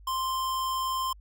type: tone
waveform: square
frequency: 1046.5 Hz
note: C6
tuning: in tune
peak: -28 dBFS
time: 0.07-1.13 s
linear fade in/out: 5 ms
effects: added 50 Hz sine -48 dBFS peak until 1.2 s